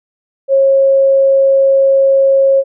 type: tone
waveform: sine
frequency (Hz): 543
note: C#5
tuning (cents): -36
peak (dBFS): -6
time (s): 0.48-2.64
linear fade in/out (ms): 50
effects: none